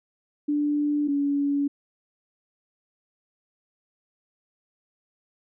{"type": "tone pair in turn", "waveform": "sine", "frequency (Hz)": [293.7, 283.9], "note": ["D4", "C#4"], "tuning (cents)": [0, 41], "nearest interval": "minor second", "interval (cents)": 59, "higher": "first", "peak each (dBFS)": -21, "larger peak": "neither", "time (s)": [[0.48, 1.08], [1.08, 1.68]], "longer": "neither", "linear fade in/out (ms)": 10, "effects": []}